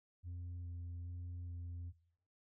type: tone with vibrato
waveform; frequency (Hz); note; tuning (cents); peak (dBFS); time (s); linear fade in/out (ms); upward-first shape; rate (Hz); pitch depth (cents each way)
sine; 87.31; F2; 0; -40; 0.23-1.93; 50; square; 1.2; 12
effects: noise-tail reverb RT60 0.7 s tail -18 dB re dry + tanh soft clip ceiling -42 dBFS